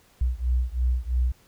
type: beating tone pair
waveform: sine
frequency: 60.6 / 63.6 Hz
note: B1 / C2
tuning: -32 / -48 cents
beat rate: 3 Hz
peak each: -24 / -25 dBFS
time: 0.21-1.32 s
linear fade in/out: 5 ms
effects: pink hiss -59 dBFS RMS until 1.47 s